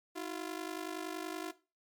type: ring-modulated tone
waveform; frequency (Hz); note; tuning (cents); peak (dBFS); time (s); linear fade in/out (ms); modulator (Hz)
sawtooth; 343.4; F4; -29; -31; 0.15-1.52; 20; 25.3
effects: noise-tail reverb RT60 0.3 s tail -17 dB re dry + MP3 96 kbps